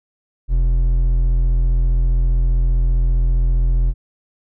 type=tone with hard clipping; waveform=triangle; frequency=42.42 Hz; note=F1; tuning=50 cents flat; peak=-14 dBFS; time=0.48-3.94 s; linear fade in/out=50 ms; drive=9 dB; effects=none